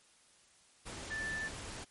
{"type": "tone in noise", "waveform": "sine", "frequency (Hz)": 1760, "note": "A6", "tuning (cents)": 0, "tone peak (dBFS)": -36, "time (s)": [1.1, 1.49], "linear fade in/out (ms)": 20, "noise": "pink", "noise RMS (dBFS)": -45, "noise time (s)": [0.85, 1.85], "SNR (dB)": 6, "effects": ["white hiss -65 dBFS RMS until 1.9 s", "MP3 48 kbps"]}